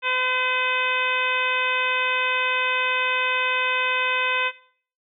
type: harmonic tone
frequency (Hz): 509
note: C5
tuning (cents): -48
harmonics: 1 / 2 / 3 / 4 / 5 / 6 / 7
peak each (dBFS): -32 / -27 / -27 / -29 / -24 / -33 / -33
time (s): 0.02-4.52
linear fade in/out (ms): 50
effects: noise-tail reverb RT60 0.5 s tail -17 dB re dry